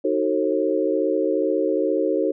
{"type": "chord", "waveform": "sine", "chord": "D# diminished seventh", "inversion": "none", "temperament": "just", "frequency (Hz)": [311.1, 373.4, 448, 537.6], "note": ["D#4", "F#4", "A4", "C5"], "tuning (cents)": [0, 16, 31, 47], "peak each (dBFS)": -24, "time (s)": [0.04, 2.32], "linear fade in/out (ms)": 10, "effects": []}